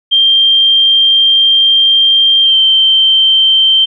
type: tone with pitch glide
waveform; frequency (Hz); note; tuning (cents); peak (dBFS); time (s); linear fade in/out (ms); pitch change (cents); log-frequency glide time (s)
sine; 3176 to 3125; G7 to G7; +22 to -6; -5; 0.11-3.86; 20; -28; 2.42-2.56
effects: none